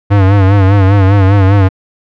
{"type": "tone with vibrato", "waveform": "square", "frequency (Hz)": 98, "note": "G2", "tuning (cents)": 0, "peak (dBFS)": -5, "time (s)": [0.1, 1.69], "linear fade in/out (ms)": 20, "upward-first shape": "sine", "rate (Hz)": 5, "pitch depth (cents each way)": 72, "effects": ["low-pass 2000 Hz 12 dB/octave"]}